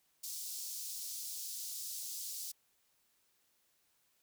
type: high-pass noise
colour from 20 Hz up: pink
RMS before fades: -43 dBFS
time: 0.23-2.52 s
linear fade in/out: 10 ms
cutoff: 4800 Hz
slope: 24 dB/octave
effects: white hiss -75 dBFS RMS until 4.22 s